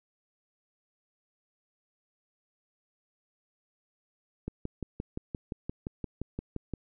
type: click train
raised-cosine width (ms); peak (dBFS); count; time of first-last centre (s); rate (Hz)
3; -21; 14; 4.48-6.737; 5.76
effects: none